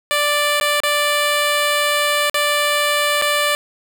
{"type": "tone with dropouts", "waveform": "10% pulse", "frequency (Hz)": 587.3, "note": "D5", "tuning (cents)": 0, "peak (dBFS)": -7, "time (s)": [0.11, 3.55], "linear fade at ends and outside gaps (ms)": 0, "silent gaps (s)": [[0.6, 0.611], [0.803, 0.835], [2.298, 2.344], [3.215, 3.221]], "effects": []}